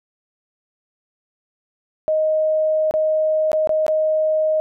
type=tone with dropouts; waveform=sine; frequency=624 Hz; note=D#5; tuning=5 cents sharp; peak=-15 dBFS; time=2.08-4.6 s; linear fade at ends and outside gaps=0 ms; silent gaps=2.91-2.939 / 3.517-3.531 / 3.673-3.693 / 3.865-3.881 s; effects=none